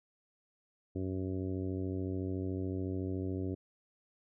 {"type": "harmonic tone", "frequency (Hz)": 93.8, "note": "F#2", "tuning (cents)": 24, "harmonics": [1, 2, 3, 4, 5, 6, 7], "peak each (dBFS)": [-37, -43, -38, -41, -48, -52, -54], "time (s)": [0.95, 3.55], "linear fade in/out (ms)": 10, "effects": []}